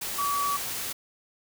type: tone in noise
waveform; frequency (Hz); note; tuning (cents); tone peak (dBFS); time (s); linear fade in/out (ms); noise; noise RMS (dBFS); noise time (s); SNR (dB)
sine; 1141; C#6; +50; -25; 0.18-0.57; 10; white; -33; 0.01-0.93; +5
effects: none